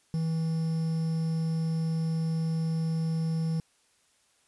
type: tone with quantisation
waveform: triangle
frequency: 162 Hz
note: E3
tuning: 30 cents flat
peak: -24 dBFS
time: 0.14-3.6 s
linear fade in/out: 0 ms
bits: 8
effects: white hiss -67 dBFS RMS until 4.47 s + resampled to 24000 Hz